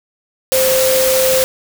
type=tone in noise; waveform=sine; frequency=521 Hz; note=C5; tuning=7 cents flat; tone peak=-12 dBFS; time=0.52-1.44 s; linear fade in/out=0 ms; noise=white; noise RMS=-17 dBFS; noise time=0.52-1.44 s; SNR=+2 dB; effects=none